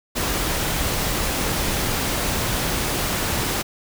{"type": "noise", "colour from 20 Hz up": "pink", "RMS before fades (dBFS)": -23, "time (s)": [0.15, 3.63], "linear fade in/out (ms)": 20, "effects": []}